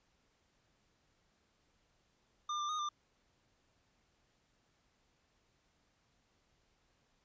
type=tone with pitch steps; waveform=square; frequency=1201 / 1187 / 1237 / 1191 Hz; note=D6 / D6 / D#6 / D6; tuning=+38 / +18 / -10 / +24 cents; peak=-36 dBFS; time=2.49-2.89 s; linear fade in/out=5 ms; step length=100 ms; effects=pink hiss -75 dBFS RMS until 7.24 s + resampled to 16000 Hz